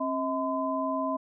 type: tone cluster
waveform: sine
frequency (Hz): 268.3 / 640 / 1019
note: C4 / D#5 / C6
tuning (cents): +44 / +49 / -46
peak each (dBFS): -31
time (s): 0-1.17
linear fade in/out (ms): 10
effects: none